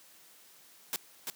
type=noise with echo; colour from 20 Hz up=white; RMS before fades=-33 dBFS; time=0.93-0.96 s; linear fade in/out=0 ms; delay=340 ms; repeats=1; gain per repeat=-4 dB; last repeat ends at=1.3 s; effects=white hiss -58 dBFS RMS until 1.35 s + high-pass 150 Hz 12 dB/octave